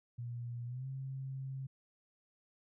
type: tone with pitch glide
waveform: sine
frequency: 119.8 to 133.7 Hz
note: A#2 to C3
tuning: +48 to +38 cents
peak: -39 dBFS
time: 0.18-1.67 s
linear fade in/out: 10 ms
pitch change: +190 cents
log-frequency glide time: 0.66-0.87 s
effects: none